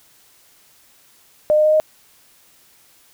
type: tone with pitch steps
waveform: sine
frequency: 607 / 611.6 / 616.2 / 620.8 Hz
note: D#5 / D#5 / D#5 / D#5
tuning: -43 / -30 / -17 / -4 cents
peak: -11 dBFS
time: 1.5-1.8 s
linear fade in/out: 0 ms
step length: 75 ms
effects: white hiss -53 dBFS RMS until 3.13 s